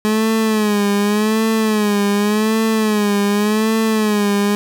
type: tone with vibrato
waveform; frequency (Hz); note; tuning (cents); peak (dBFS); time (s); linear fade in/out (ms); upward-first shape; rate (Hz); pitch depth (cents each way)
30% pulse; 212.2; G#3; +38; -11; 0.05-4.55; 0; sine; 0.87; 82
effects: none